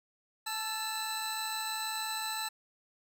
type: tone cluster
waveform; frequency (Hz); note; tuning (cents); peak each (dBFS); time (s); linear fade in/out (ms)
25% pulse; 874 / 1334 / 4009; A5 / E6 / B7; -12 / +20 / +25; -34 / -39 / -32; 0.46-2.49; 10
effects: none